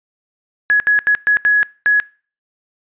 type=tone bursts at uneven times; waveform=sine; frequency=1680 Hz; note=G#6; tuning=19 cents sharp; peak=-9 dBFS; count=6; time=0.7-0.8 / 0.87-0.99 / 1.07-1.15 / 1.27-1.37 / 1.45-1.63 / 1.86-2 s; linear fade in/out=0 ms; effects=noise-tail reverb RT60 0.4 s tail -23 dB re dry + resampled to 8000 Hz